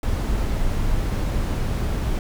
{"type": "noise", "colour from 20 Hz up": "brown", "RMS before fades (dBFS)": -22, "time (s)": [0.03, 2.19], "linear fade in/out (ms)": 2, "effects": []}